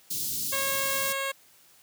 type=band-stop noise; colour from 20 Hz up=white; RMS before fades=-31 dBFS; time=0.1-1.13 s; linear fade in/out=10 ms; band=320 to 3900 Hz; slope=24 dB/octave
type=tone; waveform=10% pulse; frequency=545 Hz; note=C#5; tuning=29 cents flat; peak=-20 dBFS; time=0.52-1.32 s; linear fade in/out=10 ms
effects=white hiss -58 dBFS RMS until 1.82 s + high-pass 80 Hz 12 dB/octave